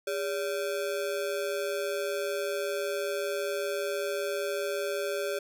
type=ring-modulated tone; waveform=square; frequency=488.1 Hz; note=B4; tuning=20 cents flat; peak=-27 dBFS; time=0.07-5.39 s; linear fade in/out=5 ms; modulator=82.6 Hz; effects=none